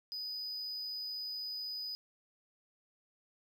triangle tone, 4978 Hz, D#8, in tune, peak -37 dBFS, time 0.12-1.95 s, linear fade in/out 0 ms, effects none

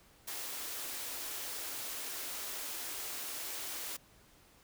white high-pass noise, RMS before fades -41 dBFS, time 0.27-3.97 s, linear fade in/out 10 ms, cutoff 250 Hz, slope 96 dB/octave, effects pink hiss -63 dBFS RMS until 4.63 s

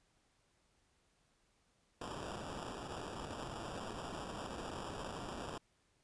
violet noise with sample-and-hold, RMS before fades -45 dBFS, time 2.01-5.58 s, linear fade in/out 5 ms, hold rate 2100 Hz, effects pink hiss -75 dBFS RMS until 6.03 s + resampled to 22050 Hz

